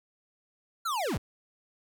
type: linear sweep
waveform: square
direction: down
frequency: 1415 to 36.81 Hz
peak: -29 dBFS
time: 0.85-1.18 s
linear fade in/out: 10 ms
effects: none